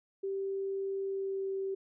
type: tone with pitch glide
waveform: sine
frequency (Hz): 390 to 387.1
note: G4 to G4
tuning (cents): -9 to -22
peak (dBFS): -32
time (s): 0.23-1.75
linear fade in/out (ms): 10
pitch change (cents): -13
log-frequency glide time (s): 1.04-1.51
effects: none